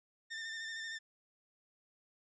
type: tone with vibrato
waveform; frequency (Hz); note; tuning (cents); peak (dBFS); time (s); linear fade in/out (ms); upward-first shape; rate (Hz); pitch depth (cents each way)
sawtooth; 1801; A6; +40; -37; 0.3-0.99; 20; square; 13; 21
effects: resampled to 16000 Hz + 13-bit